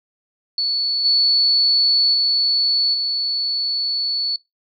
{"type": "tone with level steps", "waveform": "sine", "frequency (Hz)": 4435, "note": "C#8", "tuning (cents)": 0, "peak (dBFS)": [-17, -12, -14, -18], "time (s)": [0.58, 4.36], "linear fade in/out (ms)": 2, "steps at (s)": [1.04, 2.13, 2.93], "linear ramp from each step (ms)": 20, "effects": ["noise-tail reverb RT60 0.2 s tail -24 dB re dry"]}